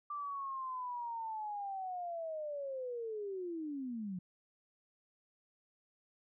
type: linear sweep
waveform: sine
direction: down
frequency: 1180 to 174.61 Hz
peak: -38 dBFS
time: 0.1-4.19 s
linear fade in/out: 5 ms
effects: none